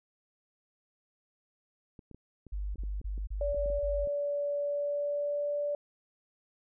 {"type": "clicks", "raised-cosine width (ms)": 3, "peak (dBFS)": -36, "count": 12, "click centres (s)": [1.992, 2.113, 2.146, 2.467, 2.757, 2.836, 3.014, 3.179, 3.546, 3.659, 3.702, 4.073]}
{"type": "tone bursts", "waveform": "sine", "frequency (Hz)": 49.87, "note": "G1", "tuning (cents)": 30, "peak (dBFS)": -32, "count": 6, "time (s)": [2.52, 4.055], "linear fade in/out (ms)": 10, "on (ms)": 230, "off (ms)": 31}
{"type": "tone with pitch glide", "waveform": "sine", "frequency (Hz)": [576, 582], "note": ["D5", "D5"], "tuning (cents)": [-34, -16], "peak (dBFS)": -29, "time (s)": [3.41, 5.75], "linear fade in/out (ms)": 2, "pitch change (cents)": 18, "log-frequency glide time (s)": [4.59, 5.56]}
{"effects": []}